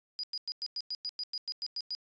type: tone bursts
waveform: sine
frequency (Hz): 4912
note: D#8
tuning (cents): -23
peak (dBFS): -33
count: 13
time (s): 0.19-1.95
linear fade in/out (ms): 0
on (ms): 44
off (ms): 99
effects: resampled to 16000 Hz